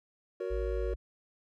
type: chord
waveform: triangle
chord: F# major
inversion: none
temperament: equal with one note detuned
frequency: 370 / 466.2 / 562.8 Hz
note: F#4 / A#4 / C#5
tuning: 0 / 0 / +26 cents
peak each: -34 / -35 / -38 dBFS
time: 0.4-0.94 s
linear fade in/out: 5 ms
type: tone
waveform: sine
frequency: 55 Hz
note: A1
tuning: in tune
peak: -32 dBFS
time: 0.5-0.96 s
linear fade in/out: 20 ms
effects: none